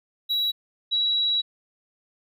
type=tone pair in turn; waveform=triangle / sine; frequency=3894 / 3894 Hz; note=B7 / B7; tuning=-25 / -25 cents; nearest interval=unison; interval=0 cents; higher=neither; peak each=-20 dBFS; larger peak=neither; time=0.29-0.52 / 0.91-1.42 s; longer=second; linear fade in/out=20 ms; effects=none